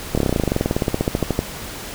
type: slowing click train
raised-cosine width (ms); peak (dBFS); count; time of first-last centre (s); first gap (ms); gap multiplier
2; -4; 26; 0.15-1.391; 26; 1.05
effects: pink hiss -32 dBFS RMS until 1.94 s